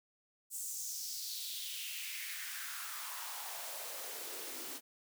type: noise with high-pass filter sweep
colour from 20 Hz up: white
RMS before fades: -43 dBFS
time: 0.5-4.81 s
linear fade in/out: 50 ms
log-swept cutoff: 8200 to 270 Hz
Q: 3.1
effects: none